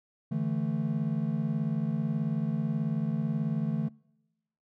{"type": "chord", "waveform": "triangle", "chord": "D suspended second", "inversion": "none", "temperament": "just", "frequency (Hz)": [146.83, 165.19, 220.2], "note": ["D3", "E3", "A3"], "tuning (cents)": [0, 4, 2], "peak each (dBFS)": -30, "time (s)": [0.31, 3.89], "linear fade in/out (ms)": 10, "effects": ["noise-tail reverb RT60 1.0 s tail -26 dB re dry"]}